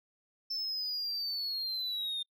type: linear sweep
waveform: sine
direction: down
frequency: 5320 to 3630 Hz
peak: -30 dBFS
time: 0.5-2.23 s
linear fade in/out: 10 ms
effects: noise-tail reverb RT60 0.1 s tail -25 dB re dry + tanh soft clip ceiling -32 dBFS